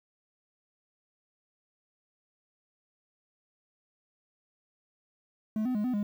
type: tone with pitch steps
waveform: triangle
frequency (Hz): 216.2 / 253.4 / 209 / 252.1 / 205.9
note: A3 / B3 / G#3 / B3 / G#3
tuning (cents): -30 / +45 / +11 / +36 / -15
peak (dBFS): -25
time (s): 5.56-6.03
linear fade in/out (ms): 2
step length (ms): 94
effects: 10-bit